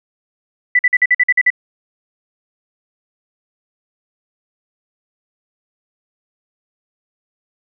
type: tone bursts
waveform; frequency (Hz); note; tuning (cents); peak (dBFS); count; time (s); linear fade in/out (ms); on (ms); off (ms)
sine; 1982; B6; +6; -8; 9; 0.75-1.503; 5; 41; 48
effects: none